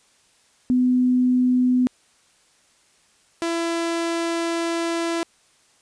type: tone pair in turn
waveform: sine / sawtooth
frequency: 251.1 / 335.2 Hz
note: B3 / E4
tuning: +29 / +29 cents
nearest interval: perfect fourth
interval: 500 cents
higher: second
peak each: -15 / -18 dBFS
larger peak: first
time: 0.7-1.87 / 3.42-5.23 s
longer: second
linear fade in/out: 0 ms
effects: white hiss -59 dBFS RMS until 5.81 s + resampled to 22050 Hz